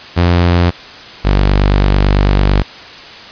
sawtooth tone pair in turn, 87.31 / 49 Hz, F2 / G1, 0 / 0 cents, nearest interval minor seventh, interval 1000 cents, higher first, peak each -4 dBFS, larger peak neither, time 0.16-0.71 / 1.24-2.63 s, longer second, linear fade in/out 20 ms, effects white hiss -32 dBFS RMS until 3.31 s + resampled to 11025 Hz

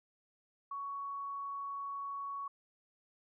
sine tone, 1117 Hz, C#6, 13 cents sharp, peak -38 dBFS, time 0.71-2.48 s, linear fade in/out 5 ms, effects none

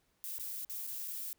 violet noise with dropouts, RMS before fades -41 dBFS, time 0.24-1.33 s, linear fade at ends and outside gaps 0 ms, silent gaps 0.383-0.397 / 0.648-0.697 / 0.868-0.874 / 1.076-1.08 s, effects pink hiss -75 dBFS RMS until 1.38 s

